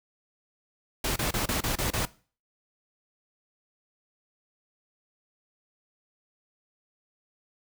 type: noise bursts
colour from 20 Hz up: pink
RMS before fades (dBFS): -28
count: 7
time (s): 1.04-2.054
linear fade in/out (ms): 5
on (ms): 120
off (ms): 29
effects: noise-tail reverb RT60 0.4 s tail -20 dB re dry